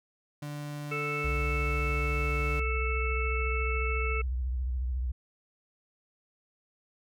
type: tone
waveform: 35% pulse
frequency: 146.83 Hz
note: D3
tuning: in tune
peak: -34 dBFS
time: 0.42-2.6 s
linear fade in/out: 5 ms
type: harmonic tone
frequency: 440 Hz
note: A4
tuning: in tune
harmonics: 1 / 3 / 5 / 6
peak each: -36 / -36 / -36 / -36 dBFS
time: 0.91-4.22 s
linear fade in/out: 10 ms
type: tone with vibrato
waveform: sine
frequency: 63 Hz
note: B1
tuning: 35 cents sharp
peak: -28 dBFS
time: 1.24-5.12 s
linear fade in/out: 10 ms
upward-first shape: triangle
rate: 14 Hz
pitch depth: 140 cents each way
effects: none